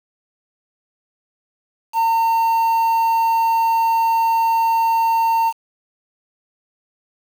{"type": "tone with quantisation", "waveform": "triangle", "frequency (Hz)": 910, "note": "A#5", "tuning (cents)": -42, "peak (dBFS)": -12, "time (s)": [1.93, 5.53], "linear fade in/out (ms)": 50, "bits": 6, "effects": []}